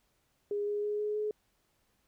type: tone with pitch steps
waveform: sine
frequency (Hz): 410.4 / 413.7 / 417.1 / 420.5 / 423.9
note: G#4 / G#4 / G#4 / G#4 / G#4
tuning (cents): -21 / -7 / +7 / +22 / +35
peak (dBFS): -30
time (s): 0.51-1.31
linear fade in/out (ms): 2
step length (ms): 160
effects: pink hiss -74 dBFS RMS until 2.07 s